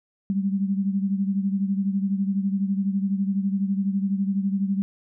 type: beating tone pair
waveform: sine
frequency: 194.2 / 206.2 Hz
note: G3 / G#3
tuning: -16 / -12 cents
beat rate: 12 Hz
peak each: -22 / -28 dBFS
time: 0.3-4.82 s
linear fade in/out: 0 ms
effects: none